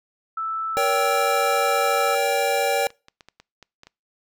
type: tone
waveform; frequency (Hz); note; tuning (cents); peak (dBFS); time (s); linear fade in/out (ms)
sine; 1318.5; E6; 0; -24; 0.37-2.15; 5
type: chord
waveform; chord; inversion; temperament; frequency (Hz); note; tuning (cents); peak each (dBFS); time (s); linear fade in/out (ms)
square; G diminished; first; just; 470.4 / 564.5 / 784; Bb4 / Db5 / G5; +16 / +31 / 0; -26 / -24 / -24; 0.77-2.87; 0
type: clicks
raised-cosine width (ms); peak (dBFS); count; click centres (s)
0.2; -27; 10; 2.562 / 2.81 / 2.904 / 3.084 / 3.208 / 3.286 / 3.4 / 3.627 / 3.834 / 3.87
effects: noise-tail reverb RT60 0.3 s tail -25 dB re dry